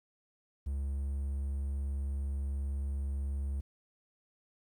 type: tone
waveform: triangle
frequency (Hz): 69.3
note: C#2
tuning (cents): 0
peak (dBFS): -30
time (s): 0.66-3.61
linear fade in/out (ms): 10
effects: 11-bit